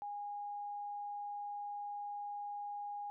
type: tone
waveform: sine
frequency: 820 Hz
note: G#5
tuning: 22 cents flat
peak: -40 dBFS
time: 0.02-3.1 s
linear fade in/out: 0 ms
effects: none